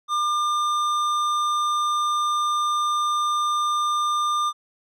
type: tone with tanh clipping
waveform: triangle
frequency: 1200 Hz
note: D6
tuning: 37 cents sharp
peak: -22 dBFS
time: 0.08-4.53 s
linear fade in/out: 50 ms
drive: 17 dB
effects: none